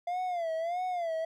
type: tone with vibrato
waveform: triangle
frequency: 689 Hz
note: F5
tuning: 24 cents flat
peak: -28 dBFS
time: 0.07-1.25 s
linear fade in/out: 5 ms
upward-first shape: sine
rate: 1.6 Hz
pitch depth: 120 cents each way
effects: none